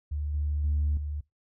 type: tone with level steps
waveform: sine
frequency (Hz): 73.9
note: D2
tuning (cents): +11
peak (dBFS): -28 / -25 / -22 / -30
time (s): 0.11-1.21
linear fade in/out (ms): 10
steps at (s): 0.34 / 0.64 / 0.97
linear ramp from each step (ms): 2
effects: noise-tail reverb RT60 0.2 s tail -23 dB re dry + tanh soft clip ceiling -20 dBFS